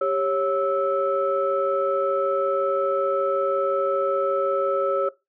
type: tone cluster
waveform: sine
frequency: 395.4 / 550 / 1309 Hz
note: G4 / C#5 / E6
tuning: +15 / -14 / -13 cents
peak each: -26 / -21 / -25 dBFS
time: 0.01-5.09 s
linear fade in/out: 5 ms
effects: noise-tail reverb RT60 0.2 s tail -18 dB re dry + tanh soft clip ceiling -11 dBFS